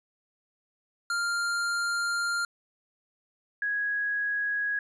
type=tone pair in turn; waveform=square / sine; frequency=1396.9 / 1661.2 Hz; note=F6 / G#6; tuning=0 / 0 cents; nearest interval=minor third; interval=300 cents; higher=second; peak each=-27 / -26 dBFS; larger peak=second; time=1.1-2.45 / 3.62-4.79 s; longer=first; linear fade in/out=2 ms; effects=resampled to 22050 Hz